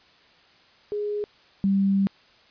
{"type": "tone pair in turn", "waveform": "sine", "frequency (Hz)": [415.3, 196], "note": ["G#4", "G3"], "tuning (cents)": [0, 0], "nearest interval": "octave + minor second", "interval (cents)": 1300, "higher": "first", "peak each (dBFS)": [-25, -18], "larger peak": "second", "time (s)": [[0.92, 1.24], [1.64, 2.07]], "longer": "second", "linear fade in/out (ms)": 0, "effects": ["white hiss -56 dBFS RMS until 2.5 s", "resampled to 11025 Hz"]}